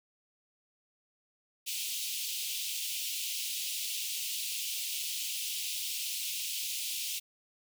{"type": "high-pass noise", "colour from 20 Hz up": "pink", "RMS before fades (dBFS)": -36, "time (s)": [1.66, 7.2], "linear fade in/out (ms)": 20, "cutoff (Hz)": 2600, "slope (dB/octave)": 48, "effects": []}